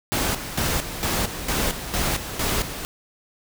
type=noise with tremolo; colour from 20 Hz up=pink; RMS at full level=-23 dBFS; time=0.12-2.85 s; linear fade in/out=0 ms; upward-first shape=square; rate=2.2 Hz; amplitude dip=65%; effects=none